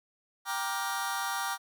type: chord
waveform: sawtooth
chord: G minor seventh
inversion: none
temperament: just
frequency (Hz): 784 / 940.8 / 1176 / 1411.2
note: G5 / Bb5 / D6 / F6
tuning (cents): 0 / +16 / +2 / +18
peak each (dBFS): -32 / -32 / -32 / -33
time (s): 0.45-1.58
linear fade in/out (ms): 50
effects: none